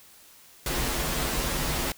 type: noise with comb filter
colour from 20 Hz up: pink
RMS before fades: -28 dBFS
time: 0.66-1.92 s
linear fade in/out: 2 ms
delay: 10 ms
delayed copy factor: -0.75
effects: white hiss -53 dBFS RMS until 1.97 s